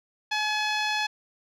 10% pulse tone with low-pass filter, 850 Hz, G#5, 40 cents sharp, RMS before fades -27 dBFS, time 0.31-1.07 s, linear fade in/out 10 ms, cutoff 5300 Hz, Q 0.62, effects none

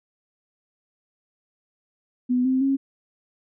sine tone with pitch steps, 249.3 / 260.3 / 271.9 Hz, B3 / C4 / C#4, +16 / -9 / -33 cents, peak -18 dBFS, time 2.29-2.77 s, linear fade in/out 20 ms, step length 160 ms, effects none

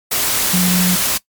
sine tone in noise, 180.9 Hz, F#3, 39 cents flat, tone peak -13 dBFS, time 0.53-0.96 s, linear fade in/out 10 ms, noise white, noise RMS -17 dBFS, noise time 0.11-1.18 s, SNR +1 dB, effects noise-tail reverb RT60 0.1 s tail -20 dB re dry + MP3 96 kbps

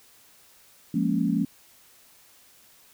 sine chord, Bb minor seventh, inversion second, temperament equal, 174.61 / 207.7 / 233.1 / 277.2 Hz, F3 / Ab3 / Bb3 / Db4, 0 / 0 / 0 / 0 cents, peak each -27 dBFS, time 0.94-1.45 s, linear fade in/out 5 ms, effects white hiss -56 dBFS RMS until 2.93 s

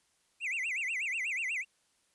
triangle tone with vibrato, 2349 Hz, D7, in tune, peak -30 dBFS, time 0.4-1.65 s, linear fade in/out 50 ms, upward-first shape sine, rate 8.2 Hz, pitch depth 290 cents each way, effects white hiss -72 dBFS RMS until 2.14 s + resampled to 24000 Hz

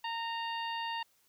harmonic tone with a mistuned harmonic, 920 Hz, A#5, 23 cents flat, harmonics 1 / 2 / 3 / 4 / 5, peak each -36 / -42 / -41 / -48 / -50 dBFS, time 0.04-1.03 s, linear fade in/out 5 ms, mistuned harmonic 3, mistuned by +25 cents, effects white hiss -70 dBFS RMS until 1.28 s

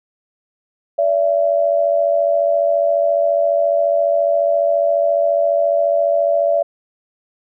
sine tone pair together, 576.5 / 671 Hz, D5 / E5, -32 / +31 cents, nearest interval minor third, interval 263 cents, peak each -15 / -16 dBFS, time 0.98-6.63 s, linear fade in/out 10 ms, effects none

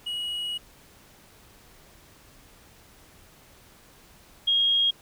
triangle / sine tone pair in turn, 2907 / 3263 Hz, F#7 / G#7, -31 / -31 cents, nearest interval major second, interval 200 cents, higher second, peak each -27 / -19 dBFS, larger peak second, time 0.06-0.58 / 4.47-4.91 s, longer first, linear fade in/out 10 ms, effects pink hiss -54 dBFS RMS until 5.01 s

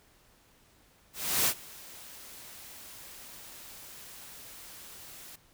white noise with ADSR envelope, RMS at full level -25 dBFS, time 1.13-5.36 s, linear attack 340 ms, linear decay 69 ms, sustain -23 dB, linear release 7 ms, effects pink hiss -63 dBFS RMS until 5.53 s

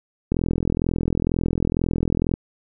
click train, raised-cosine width 3 ms, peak -8 dBFS, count 86, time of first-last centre 0.32-2.339 s, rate 42.1 Hz, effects none

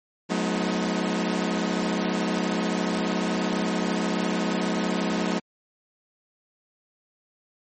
sawtooth tone cluster, 181.8 / 213.5 / 248 / 313.4 Hz, F#3 / G#3 / B3 / D#4, -30 / +48 / +7 / +13 cents, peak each -24 / -24 / -27 / -27 dBFS, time 0.29-5.4 s, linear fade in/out 20 ms, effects MP3 32 kbps

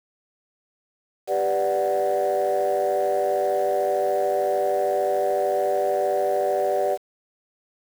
sine chord, G major seventh, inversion none, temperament equal, 392 / 493.9 / 587.3 / 740 Hz, G4 / B4 / D5 / F#5, 0 / 0 / 0 / 0 cents, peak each -25 / -26 / -22 / -24 dBFS, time 1.27-6.98 s, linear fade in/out 50 ms, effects tanh soft clip ceiling -14 dBFS + 7-bit

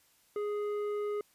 triangle tone with tanh clipping, 415.3 Hz, G#4, in tune, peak -33 dBFS, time 0.36-1.21 s, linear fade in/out 2 ms, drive 13 dB, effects white hiss -67 dBFS RMS until 1.34 s + resampled to 32000 Hz

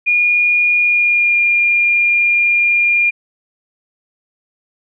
sine tone with pitch glide, 2433 to 2408 Hz, D#7 to D7, -39 to +43 cents, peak -10 dBFS, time 0.06-3.11 s, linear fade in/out 20 ms, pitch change -18 cents, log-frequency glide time 0.81-1.4 s, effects none

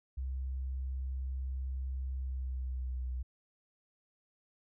sine tone with pitch glide, 65.41 to 62.82 Hz, C2 to B1, 0 to +30 cents, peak -34 dBFS, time 0.17-3.23 s, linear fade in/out 10 ms, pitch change -70 cents, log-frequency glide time 2.15-3.08 s, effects none

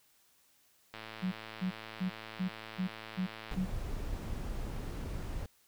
click train, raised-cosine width 0.3 ms, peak -28 dBFS, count 287, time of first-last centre 0.94-3.54 s, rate 110 Hz
sine tone bursts, 185 Hz, F#3, in tune, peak -30 dBFS, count 7, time 1.22-3.66 s, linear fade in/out 20 ms, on 100 ms, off 290 ms
brown noise, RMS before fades -38 dBFS, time 3.51-5.46 s, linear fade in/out 2 ms
effects white hiss -68 dBFS RMS until 5.67 s

